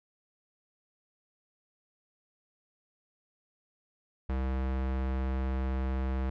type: tone with low-pass filter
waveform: square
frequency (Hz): 65.41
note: C2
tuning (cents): 0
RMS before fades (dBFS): -31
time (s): 4.29-6.3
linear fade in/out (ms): 5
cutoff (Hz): 2000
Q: 0.7
effects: none